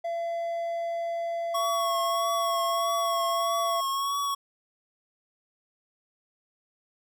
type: tone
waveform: triangle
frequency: 677 Hz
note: E5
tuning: 46 cents sharp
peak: -26 dBFS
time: 0.04-3.81 s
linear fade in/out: 10 ms
type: tone with vibrato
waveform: square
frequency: 1108.7 Hz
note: C#6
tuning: in tune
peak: -27 dBFS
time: 1.54-4.35 s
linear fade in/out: 10 ms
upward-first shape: triangle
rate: 1.6 Hz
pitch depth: 40 cents each way
effects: none